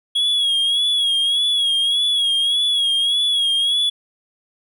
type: tone with vibrato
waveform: triangle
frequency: 3322 Hz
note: G#7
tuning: in tune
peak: -14 dBFS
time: 0.15-3.9 s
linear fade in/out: 10 ms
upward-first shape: sine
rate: 1.7 Hz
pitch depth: 58 cents each way
effects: none